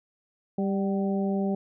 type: harmonic tone with a mistuned harmonic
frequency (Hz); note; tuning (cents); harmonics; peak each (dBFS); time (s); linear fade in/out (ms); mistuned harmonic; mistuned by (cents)
196.8; G3; +7; 1 / 2 / 3 / 4; -25 / -31 / -35 / -37; 0.58-1.55; 5; 4; -44
effects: none